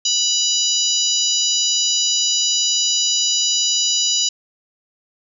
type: harmonic tone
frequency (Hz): 981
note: B5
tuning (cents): -12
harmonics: 3 / 4 / 5 / 6 / 7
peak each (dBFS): -22 / -22 / -22 / -22 / -22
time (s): 0.05-4.29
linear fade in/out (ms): 5
effects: none